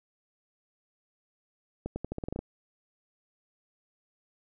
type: accelerating click train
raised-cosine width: 2 ms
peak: -20 dBFS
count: 10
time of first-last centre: 1.86-2.39 s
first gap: 100 ms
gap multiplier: 0.86
effects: none